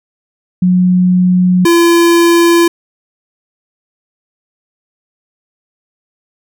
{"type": "tone pair in turn", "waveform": ["sine", "square"], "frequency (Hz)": [181.5, 340.1], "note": ["F#3", "F4"], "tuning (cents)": [-33, -46], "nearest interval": "major seventh", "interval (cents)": 1087, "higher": "second", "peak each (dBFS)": -6, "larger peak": "neither", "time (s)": [[0.62, 1.65], [1.65, 2.68]], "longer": "neither", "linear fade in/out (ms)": 5, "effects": []}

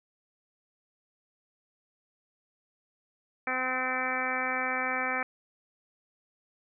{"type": "harmonic tone", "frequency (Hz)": 256.8, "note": "C4", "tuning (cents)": -32, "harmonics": [1, 2, 3, 4, 5, 6, 7, 8, 9], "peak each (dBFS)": [-40, -38, -36, -40, -35, -37, -35, -39, -34], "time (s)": [3.47, 5.23], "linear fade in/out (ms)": 2, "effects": []}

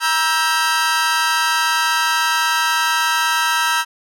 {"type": "chord", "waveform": "sawtooth", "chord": "E diminished", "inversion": "second", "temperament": "just", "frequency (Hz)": [949.3, 1318.5, 1582.2], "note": ["Bb5", "E6", "G6"], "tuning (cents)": [31, 0, 16], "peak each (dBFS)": -16, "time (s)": [0, 3.85], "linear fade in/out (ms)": 50, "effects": ["low-pass 12000 Hz 12 dB/octave"]}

